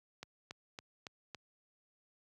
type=click train; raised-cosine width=0.2 ms; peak=-27 dBFS; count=5; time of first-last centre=0.23-1.347 s; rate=3.58 Hz; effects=high-pass 80 Hz 12 dB/octave